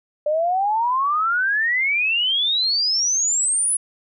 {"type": "exponential sweep", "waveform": "sine", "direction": "up", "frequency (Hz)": [587.3, 10380], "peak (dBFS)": -17, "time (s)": [0.26, 3.77], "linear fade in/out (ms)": 5, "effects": []}